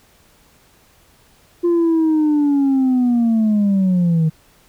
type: linear sweep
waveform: sine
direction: down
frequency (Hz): 349.2 to 155.56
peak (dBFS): -10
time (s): 1.63-4.3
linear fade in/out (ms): 20
effects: tanh soft clip ceiling -11 dBFS + pink hiss -53 dBFS RMS until 4.68 s